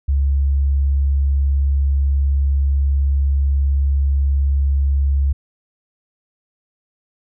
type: tone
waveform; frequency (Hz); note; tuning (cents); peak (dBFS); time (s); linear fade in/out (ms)
sine; 69.3; C#2; 0; -13; 0.08-5.33; 10
effects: none